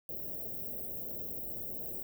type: band-stop noise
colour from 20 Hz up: white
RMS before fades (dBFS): -40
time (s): 0.09-2.03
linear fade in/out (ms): 2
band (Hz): 650 to 15000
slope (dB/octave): 48
effects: none